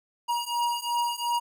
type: beating tone pair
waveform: square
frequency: 950 / 952.8 Hz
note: A#5 / A#5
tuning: +33 / +38 cents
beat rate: 2.8 Hz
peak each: -30 / -29 dBFS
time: 0.28-1.4 s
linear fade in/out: 20 ms
effects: none